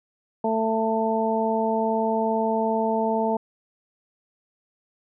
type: harmonic tone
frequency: 222.4 Hz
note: A3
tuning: 19 cents sharp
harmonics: 1 / 2 / 3 / 4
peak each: -26 / -26 / -26 / -26 dBFS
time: 0.44-3.37 s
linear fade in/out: 5 ms
effects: none